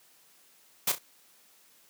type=noise with echo; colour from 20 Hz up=white; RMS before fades=-26 dBFS; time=0.87-0.92 s; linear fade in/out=5 ms; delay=33 ms; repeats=2; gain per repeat=-10 dB; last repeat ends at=0.986 s; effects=white hiss -61 dBFS RMS until 1.89 s + high-pass 150 Hz 12 dB/octave